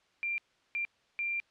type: tone bursts at uneven times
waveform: sine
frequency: 2375 Hz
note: D7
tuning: 19 cents sharp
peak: -30 dBFS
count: 3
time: 0.23-0.38 / 0.75-0.85 / 1.19-1.4 s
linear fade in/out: 0 ms
effects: white hiss -69 dBFS RMS until 1.5 s + low-pass 4000 Hz 12 dB/octave